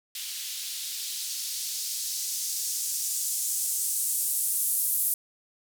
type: noise with band-pass filter sweep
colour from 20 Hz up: violet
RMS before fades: -30 dBFS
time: 0.15-5.14 s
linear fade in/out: 2 ms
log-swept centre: 3200 to 11000 Hz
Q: 1.4
effects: none